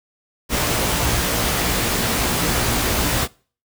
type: noise with comb filter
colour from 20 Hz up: pink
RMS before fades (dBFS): -20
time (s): 0.49-3.28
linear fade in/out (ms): 50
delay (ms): 17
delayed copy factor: +0.6
effects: noise-tail reverb RT60 0.4 s tail -23 dB re dry